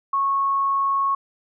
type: tone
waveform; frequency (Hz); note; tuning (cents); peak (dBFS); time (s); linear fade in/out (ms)
sine; 1100; C#6; -14; -18; 0.13-1.15; 5
effects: none